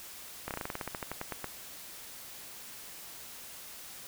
slowing click train, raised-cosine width 0.5 ms, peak -20 dBFS, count 16, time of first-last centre 0.48-1.443 s, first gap 28 ms, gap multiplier 1.11, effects white hiss -47 dBFS RMS until 4.07 s

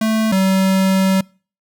square tone pair in turn, 220 / 190.76 Hz, A3 / G3, 0 / -47 cents, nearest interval major second, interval 247 cents, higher first, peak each -15 / -13 dBFS, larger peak second, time 0.01-0.32 / 0.32-1.21 s, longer second, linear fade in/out 5 ms, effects noise-tail reverb RT60 0.4 s tail -26 dB re dry

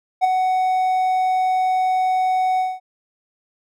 triangle tone with ADSR envelope, 745 Hz, F#5, 12 cents sharp, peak -8 dBFS, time 0.21-2.8 s, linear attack 33 ms, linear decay 11 ms, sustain -6 dB, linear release 210 ms, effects none

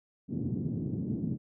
pink band-pass noise, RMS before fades -33 dBFS, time 0.28-1.38 s, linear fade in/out 50 ms, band 120 to 280 Hz, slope 24 dB/octave, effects none

